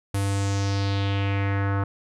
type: tone with low-pass filter sweep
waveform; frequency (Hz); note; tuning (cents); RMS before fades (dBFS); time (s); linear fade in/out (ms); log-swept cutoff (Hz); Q
square; 99.1; G2; +19; -24; 0.14-1.84; 5; 11000 to 1300; 2.7
effects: none